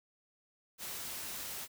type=noise; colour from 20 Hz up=white; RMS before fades=-42 dBFS; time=0.78-1.68 s; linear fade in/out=50 ms; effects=none